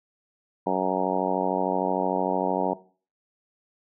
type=harmonic tone; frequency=93.2 Hz; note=F#2; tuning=13 cents sharp; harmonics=2 / 3 / 4 / 5 / 6 / 7 / 8 / 9 / 10; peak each=-31 / -31 / -31 / -31 / -31 / -31 / -31 / -31 / -31 dBFS; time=0.66-2.74 s; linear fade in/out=10 ms; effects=noise-tail reverb RT60 0.4 s tail -18 dB re dry